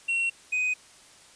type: tone pair in turn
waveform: triangle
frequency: 2729 / 2501 Hz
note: F7 / D#7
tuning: -41 / +8 cents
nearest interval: major second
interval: 151 cents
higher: first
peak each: -22 dBFS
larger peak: neither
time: 0.08-0.3 / 0.52-0.74 s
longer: neither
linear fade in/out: 10 ms
effects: white hiss -53 dBFS RMS until 1.35 s + resampled to 22050 Hz